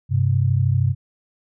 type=tone pair together; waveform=sine; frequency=98.29 / 131.2 Hz; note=G2 / C3; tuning=+5 / +5 cents; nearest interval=perfect fourth; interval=500 cents; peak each=-18 dBFS; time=0.09-0.95 s; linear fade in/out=50 ms; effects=none